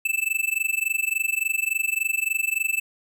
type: tone with amplitude modulation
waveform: square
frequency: 2637 Hz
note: E7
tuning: in tune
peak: -19 dBFS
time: 0.05-2.8 s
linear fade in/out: 5 ms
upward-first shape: sine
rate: 23.5 Hz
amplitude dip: 95%
effects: none